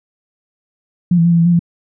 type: tone with pitch steps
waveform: sine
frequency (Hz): 176 / 166.9 / 171.8 / 169 / 167.1 / 174.2 / 170.5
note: F3 / E3 / F3 / E3 / E3 / F3 / F3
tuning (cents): +14 / +22 / -28 / +43 / +24 / -4 / -41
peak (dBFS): -8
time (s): 1.11-1.593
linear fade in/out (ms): 5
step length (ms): 69
effects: none